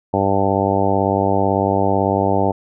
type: harmonic tone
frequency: 98 Hz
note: G2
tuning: in tune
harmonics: 1 / 2 / 3 / 4 / 5 / 6 / 7 / 8 / 9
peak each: -23 / -23 / -23 / -23 / -23 / -23 / -23 / -23 / -23 dBFS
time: 0.13-2.52 s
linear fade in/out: 10 ms
effects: none